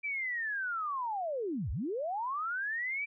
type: linear two-way sweep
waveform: sine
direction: down then up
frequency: 2349 to 53 to 2349 Hz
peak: -32 dBFS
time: 0.03-3.06 s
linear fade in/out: 20 ms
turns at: 1.71 s
effects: none